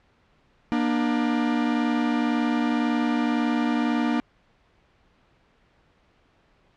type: tone pair together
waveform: 45% pulse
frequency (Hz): 237.1 / 299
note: A#3 / D4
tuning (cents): +30 / +31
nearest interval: major third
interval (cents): 401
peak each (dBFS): -23 / -25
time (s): 0.72-4.2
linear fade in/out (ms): 0
effects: pink hiss -62 dBFS RMS until 6.76 s + low-pass 3000 Hz 12 dB/octave